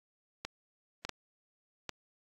clicks, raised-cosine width 0.2 ms, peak -19 dBFS, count 4, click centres 0.45 / 1.05 / 1.093 / 1.893 s, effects AAC 48 kbps

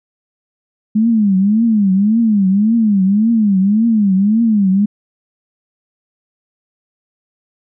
sine tone with vibrato, 209 Hz, G#3, 11 cents sharp, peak -9 dBFS, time 0.95-4.86 s, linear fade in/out 10 ms, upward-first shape triangle, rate 1.8 Hz, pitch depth 210 cents each way, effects none

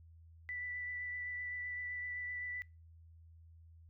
sine tone with vibrato, 1975.5 Hz, B6, in tune, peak -39 dBFS, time 0.49-2.62 s, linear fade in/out 0 ms, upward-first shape triangle, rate 7.8 Hz, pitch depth 14 cents each way, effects noise-tail reverb RT60 0.3 s tail -25 dB re dry + added 82 Hz sine -56 dBFS peak until 3.89 s

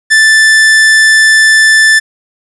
45% pulse tone, 1760 Hz, A6, in tune, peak -3 dBFS, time 0.1-2 s, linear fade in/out 20 ms, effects resampled to 24000 Hz + 7-bit

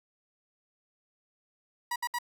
30% pulse tone bursts, 965 Hz, B5, 40 cents flat, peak -27 dBFS, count 3, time 1.91-2.187 s, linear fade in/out 5 ms, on 49 ms, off 65 ms, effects none

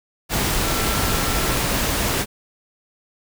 sine tone in noise, 1349 Hz, E6, 40 cents sharp, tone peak -31 dBFS, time 0.61-1.59 s, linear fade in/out 50 ms, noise pink, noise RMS -21 dBFS, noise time 0.29-2.26 s, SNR -13 dB, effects none

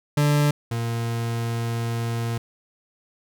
40% pulse tone pair in turn, 146.83 / 116.25 Hz, D3 / A#2, 0 / -4 cents, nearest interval major third, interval 404 cents, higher first, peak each -16 / -23 dBFS, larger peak first, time 0.17-0.51 / 0.71-2.38 s, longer second, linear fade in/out 5 ms, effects none

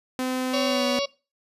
sawtooth tone with pitch glide, 256.4 to 247.5 Hz, C4 to B3, -35 to +4 cents, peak -21 dBFS, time 0.19-0.99 s, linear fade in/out 0 ms, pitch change -61 cents, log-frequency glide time 0.66-0.85 s
harmonic tone, 560 Hz, C#5, 18 cents sharp, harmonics 1 / 2 / 4 / 5 / 6 / 7 / 8 / 9 / 10, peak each -25 / -34 / -36 / -33 / -37 / -36 / -35 / -39 / -38 dBFS, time 0.53-1.06 s, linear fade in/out 10 ms
effects noise-tail reverb RT60 0.3 s tail -20 dB re dry + resampled to 32000 Hz

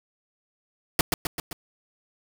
pink noise with echo, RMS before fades -19 dBFS, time 0.99-1.01 s, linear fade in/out 2 ms, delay 130 ms, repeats 4, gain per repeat -4 dB, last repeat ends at 1.53 s, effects none

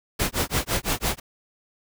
pink noise with tremolo, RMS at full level -22 dBFS, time 0.19-1.2 s, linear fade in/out 10 ms, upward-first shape sine, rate 5.9 Hz, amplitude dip 100%, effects none

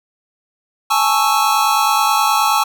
square chord, A major seventh, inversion third, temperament equal, 830.6 / 880 / 1108.7 / 1318.5 Hz, G#5 / A5 / C#6 / E6, 0 / 0 / 0 / 0 cents, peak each -19 dBFS, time 0.9-2.64 s, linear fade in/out 10 ms, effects none

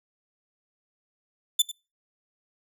sawtooth tone with echo, 3520 Hz, A7, in tune, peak -14 dBFS, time 1.59-1.62 s, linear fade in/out 5 ms, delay 96 ms, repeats 1, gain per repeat -15 dB, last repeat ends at 1.716 s, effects noise-tail reverb RT60 0.3 s tail -24 dB re dry

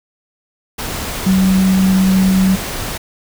sine tone in noise, 189.2 Hz, F#3, 39 cents sharp, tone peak -9 dBFS, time 1.26-2.56 s, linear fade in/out 10 ms, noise pink, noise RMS -23 dBFS, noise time 0.78-2.98 s, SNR +11 dB, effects none

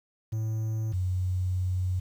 triangle / sine tone pair in turn, 110 / 91.83 Hz, A2 / F#2, 0 / -13 cents, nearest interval minor third, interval 313 cents, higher first, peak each -25 dBFS, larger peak neither, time 0.32-0.93 / 0.93-2 s, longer second, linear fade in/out 10 ms, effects 9-bit

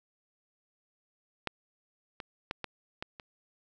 clicks, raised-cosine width 0.3 ms, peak -15 / -23 / -17 / -19 / -20 / -28 dBFS, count 6, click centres 1.473 / 2.202 / 2.511 / 2.643 / 3.025 / 3.198 s, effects none

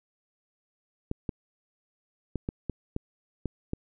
clicks, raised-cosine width 3 ms, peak -17 dBFS, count 8, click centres 1.114 / 1.292 / 2.357 / 2.489 / 2.697 / 2.964 / 3.457 / 3.734 s, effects none

